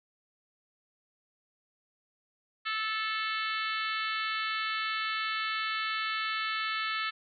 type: harmonic tone with a mistuned harmonic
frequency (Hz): 437.1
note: A4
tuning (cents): -11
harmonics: 3 / 4 / 5 / 6 / 7 / 8 / 9 / 10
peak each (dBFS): -34 / -36 / -38 / -40 / -41 / -42 / -43 / -44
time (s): 2.65-7.11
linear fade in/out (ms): 20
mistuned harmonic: 6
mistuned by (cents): +21
effects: none